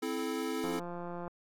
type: chord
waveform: square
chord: A minor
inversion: first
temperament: equal with one note detuned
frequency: 261.6 / 329.6 / 432.4 Hz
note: C4 / E4 / A4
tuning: 0 / 0 / -30 cents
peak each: -38 dBFS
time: 0.02-0.8 s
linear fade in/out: 10 ms
type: click train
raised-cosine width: 1 ms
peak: -28 dBFS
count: 112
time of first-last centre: 0.64-1.278 s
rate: 174 Hz
effects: AAC 64 kbps